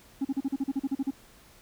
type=tone bursts; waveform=sine; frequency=272.2 Hz; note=C#4; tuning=31 cents flat; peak=-22 dBFS; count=12; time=0.21-1.108 s; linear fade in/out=10 ms; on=40 ms; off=38 ms; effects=tanh soft clip ceiling -24 dBFS + pink hiss -56 dBFS RMS until 1.61 s

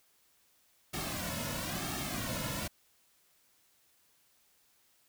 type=noise with flanger; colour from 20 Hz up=pink; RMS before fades=-37 dBFS; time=0.93-2.68 s; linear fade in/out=10 ms; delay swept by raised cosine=2 to 2.57 ms; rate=0.99 Hz; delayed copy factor=-0.85; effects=white hiss -69 dBFS RMS until 5.08 s

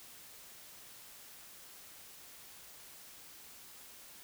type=silence; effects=white hiss -54 dBFS RMS until 4.23 s

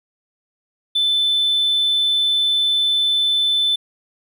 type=tone; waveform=triangle; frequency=3520 Hz; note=A7; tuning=in tune; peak=-12 dBFS; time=0.95-3.76 s; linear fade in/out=10 ms; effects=tanh soft clip ceiling -11 dBFS

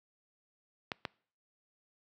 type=clicks; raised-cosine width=0.3 ms; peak=-18 dBFS; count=2; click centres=0.918 / 1.052 s; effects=noise-tail reverb RT60 0.5 s tail -25 dB re dry + high-pass 100 Hz 12 dB/octave

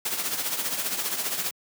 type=noise with tremolo; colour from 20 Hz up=white; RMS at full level=-26 dBFS; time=0.05-1.51 s; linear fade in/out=5 ms; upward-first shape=triangle; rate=15 Hz; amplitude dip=65%; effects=high-pass 150 Hz 12 dB/octave

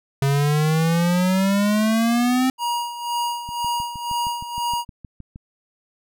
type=exponential sweep; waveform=square; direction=up; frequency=136.4 to 261.6 Hz; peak=-17 dBFS; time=0.22-2.5 s; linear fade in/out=2 ms
type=tone with tremolo; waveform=square; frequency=952 Hz; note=A#5; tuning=36 cents sharp; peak=-21 dBFS; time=2.58-4.85 s; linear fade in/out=50 ms; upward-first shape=sine; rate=2 Hz; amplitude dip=70%
type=click train; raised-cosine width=5 ms; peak=-25 dBFS; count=13; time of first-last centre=3.49-5.359 s; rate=6.42 Hz
effects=none

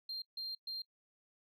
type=tone bursts at uneven times; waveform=sine; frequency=4186 Hz; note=C8; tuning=in tune; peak=-37 dBFS; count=3; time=0.09-0.22 / 0.37-0.55 / 0.67-0.82 s; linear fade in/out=5 ms; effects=noise-tail reverb RT60 0.1 s tail -24 dB re dry + tanh soft clip ceiling -37 dBFS

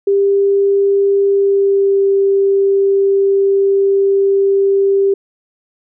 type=tone with pitch glide; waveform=sine; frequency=397.4 to 393.7 Hz; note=G4 to G4; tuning=+24 to +8 cents; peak=-9 dBFS; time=0.07-5.14 s; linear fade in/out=5 ms; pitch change=-16 cents; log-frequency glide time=1.27-2.05 s; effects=none

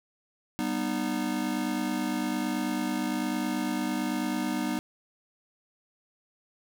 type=chord; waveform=square; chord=G augmented; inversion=none; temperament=just; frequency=196 / 245 / 306.2 Hz; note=G3 / B3 / D#4; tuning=0 / -14 / -28 cents; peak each=-35 / -32 / -32 dBFS; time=0.59-4.79 s; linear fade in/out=0 ms; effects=none

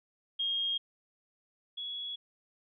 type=tone pair in turn; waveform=sine; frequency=3243 / 3363 Hz; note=G#7 / G#7; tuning=-42 / +21 cents; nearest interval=minor second; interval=63 cents; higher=second; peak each=-29 / -36 dBFS; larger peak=first; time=0.39-0.78 / 1.77-2.16 s; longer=neither; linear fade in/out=10 ms; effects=none

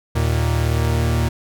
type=tone pair together; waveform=45% pulse; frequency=77.78 / 116.35 Hz; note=D#2 / A#2; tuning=0 / -3 cents; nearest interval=perfect fifth; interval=697 cents; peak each=-19 dBFS; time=0.15-1.29 s; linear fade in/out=10 ms; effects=none

